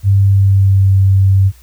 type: tone with pitch glide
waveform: sine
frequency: 98.7 to 96.72 Hz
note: G2 to G2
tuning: +12 to -23 cents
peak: -6 dBFS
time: 0.03-1.52 s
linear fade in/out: 50 ms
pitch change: -35 cents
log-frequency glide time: 0.22-0.92 s
effects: added 60 Hz sine -40 dBFS peak until 1.62 s + white hiss -48 dBFS RMS until 1.62 s